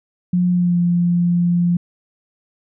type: tone with pitch glide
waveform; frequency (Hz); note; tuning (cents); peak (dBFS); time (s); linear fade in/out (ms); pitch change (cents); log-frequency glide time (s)
sine; 178.6 to 174.12; F3 to F3; +39 to -5; -13; 0.33-1.77; 5; -44; 0.51-0.78
effects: none